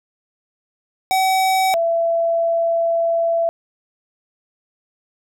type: tone pair in turn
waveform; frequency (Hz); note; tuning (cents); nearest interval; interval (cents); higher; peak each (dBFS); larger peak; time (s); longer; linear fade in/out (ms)
square / sine; 759 / 669.7; F#5 / E5; +44 / +27; major second; 217; first; -15; neither; 1.11-1.74 / 1.74-3.49; second; 0
effects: none